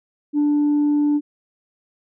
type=tone; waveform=sine; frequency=293.7 Hz; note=D4; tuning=in tune; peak=-13 dBFS; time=0.33-1.21 s; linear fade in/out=50 ms; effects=tanh soft clip ceiling -13 dBFS